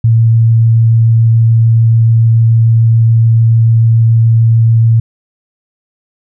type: tone with vibrato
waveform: sine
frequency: 114 Hz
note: A#2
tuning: 38 cents flat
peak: -4 dBFS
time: 0.04-5 s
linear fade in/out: 5 ms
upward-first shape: triangle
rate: 6.9 Hz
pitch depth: 8 cents each way
effects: none